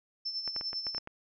sine tone with tremolo, 5310 Hz, E8, 12 cents sharp, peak -31 dBFS, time 0.25-0.99 s, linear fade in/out 10 ms, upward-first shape sine, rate 10 Hz, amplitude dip 60%
clicks, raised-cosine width 0.5 ms, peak -27 dBFS, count 8, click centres 0.477 / 0.563 / 0.611 / 0.731 / 0.868 / 0.948 / 0.981 / 1.074 s
effects none

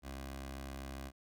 15% pulse tone with notch filter, 67.6 Hz, C#2, 43 cents flat, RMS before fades -45 dBFS, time 0.02-1.12 s, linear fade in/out 50 ms, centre 160 Hz, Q 1.1, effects none

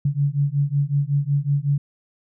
sine beating tone pair, 139.8 / 145.2 Hz, C#3 / D3, +15 / -19 cents, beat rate 5.4 Hz, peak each -21 dBFS, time 0.05-1.78 s, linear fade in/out 5 ms, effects none

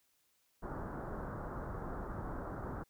pink low-pass noise, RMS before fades -42 dBFS, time 0.62-2.84 s, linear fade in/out 20 ms, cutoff 1500 Hz, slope 48 dB/octave, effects white hiss -75 dBFS RMS until 2.89 s

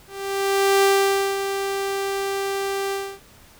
sawtooth tone with ADSR envelope, 393.1 Hz, G4, 5 cents sharp, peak -10 dBFS, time 0.07-3.2 s, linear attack 760 ms, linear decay 530 ms, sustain -9 dB, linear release 280 ms, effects pink hiss -50 dBFS RMS until 3.59 s

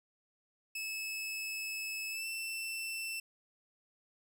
sawtooth tone with pitch glide, 2600 to 2673 Hz, E7 to E7, -24 to +23 cents, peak -34 dBFS, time 0.75-3.2 s, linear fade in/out 5 ms, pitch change +47 cents, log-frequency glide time 2.1-2.26 s, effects 12-bit

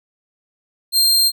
sawtooth tone, 4186 Hz, C8, in tune, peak -9 dBFS, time 0.92-1.32 s, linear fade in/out 50 ms, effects none

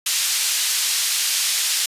pink band-pass noise, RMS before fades -21 dBFS, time 0.06-1.86 s, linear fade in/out 5 ms, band 3500 to 11000 Hz, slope 12 dB/octave, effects resampled to 32000 Hz

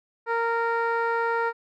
15% pulse tone with low-pass filter, 462.8 Hz, A#4, 13 cents flat, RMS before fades -25 dBFS, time 0.26-1.53 s, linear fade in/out 50 ms, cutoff 1500 Hz, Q 1.1, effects none

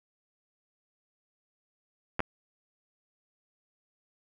clicks, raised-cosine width 0.5 ms, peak -13 dBFS, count 2, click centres 2.194 / 2.204 s, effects none

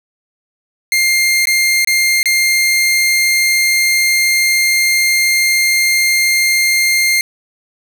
sawtooth tone with dropouts, 2111 Hz, C7, 15 cents sharp, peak -7 dBFS, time 0.92-7.21 s, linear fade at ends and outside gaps 1 ms, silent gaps 1.455-1.471 / 1.847-1.873 / 2.23-2.257 s, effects none

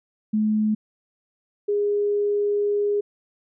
sine tone pair in turn, 214.5 / 410.8 Hz, A3 / G#4, -44 / -19 cents, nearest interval major seventh, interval 1125 cents, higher second, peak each -18 / -19 dBFS, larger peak first, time 0.33-0.75 / 1.68-3.01 s, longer second, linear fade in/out 10 ms, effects none

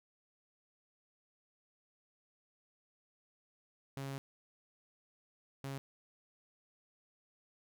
sawtooth tone bursts at uneven times, 136.8 Hz, C#3, 23 cents flat, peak -36 dBFS, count 2, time 3.97-4.18 / 5.64-5.78 s, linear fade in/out 0 ms, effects none

